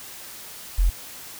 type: tone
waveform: sine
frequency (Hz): 43.65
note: F1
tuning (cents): 0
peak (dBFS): -15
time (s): 0.78-0.9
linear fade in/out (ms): 10
effects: white hiss -40 dBFS RMS until 1.39 s